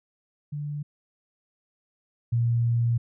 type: tone pair in turn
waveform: sine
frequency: 146.83 / 117.76 Hz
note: D3 / A#2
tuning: 0 / +18 cents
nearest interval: major third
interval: 382 cents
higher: first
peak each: -29 / -20 dBFS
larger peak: second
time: 0.52-0.83 / 2.32-2.98 s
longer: second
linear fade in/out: 10 ms
effects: none